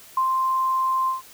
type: tone with ADSR envelope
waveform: sine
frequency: 1046.5 Hz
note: C6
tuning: in tune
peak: -17 dBFS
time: 0.17-1.22 s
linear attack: 4 ms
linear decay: 85 ms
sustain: -2 dB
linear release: 140 ms
effects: white hiss -47 dBFS RMS until 1.33 s